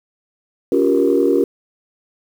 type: chord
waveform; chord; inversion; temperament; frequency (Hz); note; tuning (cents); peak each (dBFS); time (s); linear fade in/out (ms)
sine; G half-diminished seventh; second; just; 282.2 / 352.8 / 392 / 470.4; Db4 / F4 / G4 / Bb4; +31 / +18 / 0 / +16; -17; 0.72-1.44; 2
effects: tanh soft clip ceiling -3 dBFS + 7-bit